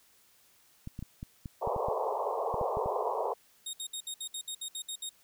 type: clicks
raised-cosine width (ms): 5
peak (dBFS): -27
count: 12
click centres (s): 0.874 / 0.991 / 1.026 / 1.229 / 1.458 / 1.674 / 1.763 / 1.885 / 2.542 / 2.613 / 2.771 / 2.86
type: band-pass noise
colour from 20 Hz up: pink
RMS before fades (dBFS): -32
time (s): 1.61-3.34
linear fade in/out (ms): 20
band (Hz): 400 to 1100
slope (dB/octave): 96
type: tone bursts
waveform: 20% pulse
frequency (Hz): 3725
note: A#7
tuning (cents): -2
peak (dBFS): -30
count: 11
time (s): 3.66-5.093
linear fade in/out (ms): 5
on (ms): 73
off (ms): 63
effects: white hiss -64 dBFS RMS until 5.23 s